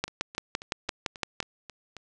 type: two click trains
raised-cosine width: 0.2 ms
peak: -24 / -10 dBFS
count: 8 / 9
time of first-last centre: 0.08-1.967 / 0.04-1.403 s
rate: 3.71 / 5.87 Hz
effects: resampled to 22050 Hz + 8-bit